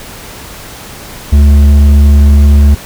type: tone with hard clipping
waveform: sine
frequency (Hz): 72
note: D2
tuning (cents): -34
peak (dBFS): -3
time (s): 1.32-2.75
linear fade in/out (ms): 10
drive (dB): 6
effects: pink hiss -28 dBFS RMS until 2.85 s